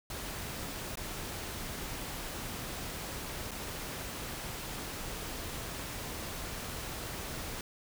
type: noise with dropouts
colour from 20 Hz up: pink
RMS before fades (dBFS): -40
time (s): 0.1-7.61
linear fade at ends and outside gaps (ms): 2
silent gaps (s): 0.956-0.972 / 3.51-3.515
effects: none